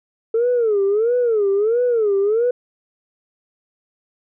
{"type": "tone with vibrato", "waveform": "sine", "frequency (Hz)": 440.7, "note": "A4", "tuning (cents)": 3, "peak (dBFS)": -13, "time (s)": [0.34, 2.51], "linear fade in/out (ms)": 5, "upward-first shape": "sine", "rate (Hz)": 1.5, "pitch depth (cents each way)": 200, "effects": ["tanh soft clip ceiling -11 dBFS"]}